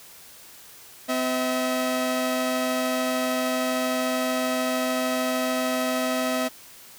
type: tone pair together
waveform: sawtooth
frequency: 254.8 / 643.6 Hz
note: C4 / E5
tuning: -46 / -42 cents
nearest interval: octave + major third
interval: 1604 cents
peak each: -22 dBFS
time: 1.08-6.49 s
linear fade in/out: 20 ms
effects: white hiss -47 dBFS RMS until 6.98 s